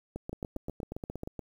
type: two click trains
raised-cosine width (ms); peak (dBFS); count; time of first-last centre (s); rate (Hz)
2; -24 / -23; 10 / 9; 0.33-1.393 / 0.16-1.234; 8.47 / 7.45
effects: 9-bit